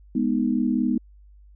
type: chord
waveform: sine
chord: G# minor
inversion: none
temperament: equal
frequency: 207.7 / 246.9 / 311.1 Hz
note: G#3 / B3 / D#4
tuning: 0 / 0 / 0 cents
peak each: -25 / -22 / -26 dBFS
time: 0.15-0.98 s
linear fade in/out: 5 ms
effects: added 50 Hz sine -47 dBFS peak until 1.55 s